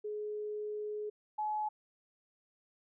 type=tone pair in turn; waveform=sine; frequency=421.4 / 851.4 Hz; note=G#4 / G#5; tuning=+25 / +43 cents; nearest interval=octave; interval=1218 cents; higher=second; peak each=-36 / -32 dBFS; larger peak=second; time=0.04-1.1 / 1.38-1.69 s; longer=first; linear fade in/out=10 ms; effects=none